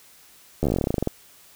slowing click train, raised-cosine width 2 ms, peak -9 dBFS, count 18, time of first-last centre 0.63-1.074 s, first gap 12 ms, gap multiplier 1.09, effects white hiss -52 dBFS RMS until 1.55 s

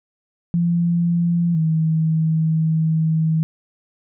sine tone pair in turn, 171.3 / 159.72 Hz, F3 / D#3, -33 / +46 cents, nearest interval minor second, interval 121 cents, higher first, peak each -15 dBFS, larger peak neither, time 0.54-1.55 / 1.55-3.43 s, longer second, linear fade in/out 0 ms, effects none

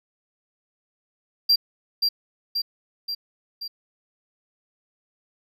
triangle tone with echo, 4740 Hz, D8, 15 cents sharp, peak -13 dBFS, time 1.49-1.56 s, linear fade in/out 10 ms, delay 530 ms, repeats 4, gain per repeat -4 dB, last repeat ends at 3.68 s, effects none

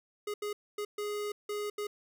square tone bursts at uneven times, 415.3 Hz, G#4, in tune, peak -34 dBFS, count 6, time 0.27-0.34 / 0.42-0.53 / 0.78-0.85 / 0.98-1.32 / 1.49-1.7 / 1.78-1.87 s, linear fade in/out 5 ms, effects none

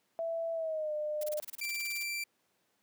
sine tone with pitch glide, 662 to 603.6 Hz, E5 to D5, +7 to +47 cents, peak -32 dBFS, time 0.19-1.4 s, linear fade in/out 0 ms, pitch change -160 cents, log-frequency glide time 0.53-0.93 s
blue noise bursts, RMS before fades -42 dBFS, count 16, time 1.21-2.031 s, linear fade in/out 5 ms, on 26 ms, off 27 ms
sawtooth tone, 2349 Hz, D7, in tune, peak -31 dBFS, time 1.61-2.24 s, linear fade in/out 5 ms
effects pink hiss -75 dBFS RMS until 2.82 s + high-pass 200 Hz 12 dB/octave

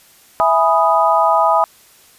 sine chord, E major seventh, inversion none, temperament equal, 659.3 / 830.6 / 987.8 / 1244.5 Hz, E5 / G#5 / B5 / D#6, 0 / 0 / 0 / 0 cents, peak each -16 dBFS, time 0.4-1.64 s, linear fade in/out 0 ms, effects white hiss -48 dBFS RMS until 2.18 s + resampled to 32000 Hz

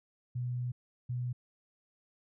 sine tone bursts at uneven times, 123.47 Hz, B2, in tune, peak -32 dBFS, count 2, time 0.35-0.72 / 1.09-1.33 s, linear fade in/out 10 ms, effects none

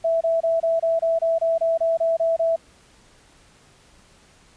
sine tone bursts, 659.3 Hz, E5, in tune, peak -17 dBFS, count 13, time 0.04-2.562 s, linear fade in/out 10 ms, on 170 ms, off 26 ms, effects pink hiss -54 dBFS RMS until 4.56 s + resampled to 22050 Hz

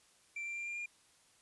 triangle tone with pitch steps, 2349 / 2364 / 2379 / 2394 / 2409 Hz, D7 / D7 / D7 / D7 / D7, 0 / +11 / +22 / +33 / +43 cents, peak -37 dBFS, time 0.36-0.86 s, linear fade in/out 5 ms, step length 100 ms, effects white hiss -67 dBFS RMS until 1.41 s + resampled to 24000 Hz

